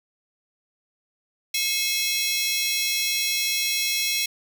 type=tone cluster; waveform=sawtooth; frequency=2154 / 2579 / 3329 / 4044 / 5640 Hz; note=C7 / E7 / G#7 / B7 / F8; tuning=+50 / -39 / +3 / +40 / +16 cents; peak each=-26 dBFS; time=1.54-4.26 s; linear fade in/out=5 ms; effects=none